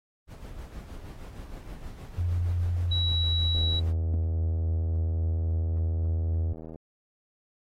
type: noise with tremolo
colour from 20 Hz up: brown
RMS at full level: -39 dBFS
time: 0.27-3.94 s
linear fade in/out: 50 ms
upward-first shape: sine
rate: 6.4 Hz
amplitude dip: 45%
type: tone with pitch glide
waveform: sine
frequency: 87.31 to 83.75 Hz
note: F2 to E2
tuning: 0 to +28 cents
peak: -24 dBFS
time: 2.18-6.53 s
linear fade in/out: 5 ms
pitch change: -72 cents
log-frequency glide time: 3.01-3.17 s
type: tone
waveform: sine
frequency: 3900 Hz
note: B7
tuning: 23 cents flat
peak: -27 dBFS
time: 2.91-3.8 s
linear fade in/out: 10 ms
type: click train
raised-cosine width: 2 ms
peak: -29 dBFS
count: 258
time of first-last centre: 3.55-6.758 s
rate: 80.1 Hz
effects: AAC 48 kbps